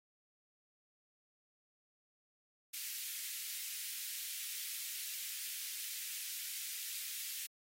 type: high-pass noise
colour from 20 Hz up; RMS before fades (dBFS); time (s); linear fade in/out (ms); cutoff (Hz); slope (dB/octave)
white; -43; 2.73-7.47; 10; 2000; 24
effects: AAC 48 kbps